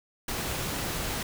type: noise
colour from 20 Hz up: pink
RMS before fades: -32 dBFS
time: 0.28-1.23 s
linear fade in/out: 5 ms
effects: none